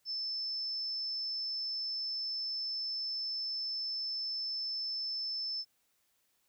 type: tone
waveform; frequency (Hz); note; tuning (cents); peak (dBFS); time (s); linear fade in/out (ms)
sine; 5274; E8; 0; -34; 0.05-5.65; 50
effects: white hiss -75 dBFS RMS until 6.48 s